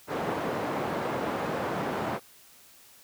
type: band-pass noise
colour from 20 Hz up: white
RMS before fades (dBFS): -31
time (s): 0.07-2.2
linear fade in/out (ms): 50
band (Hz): 150 to 850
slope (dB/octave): 12
effects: white hiss -55 dBFS RMS until 3.03 s